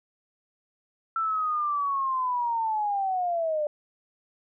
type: linear sweep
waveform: sine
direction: down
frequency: 1339 to 587.3 Hz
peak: -24 dBFS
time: 1.16-3.67 s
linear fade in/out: 2 ms
effects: none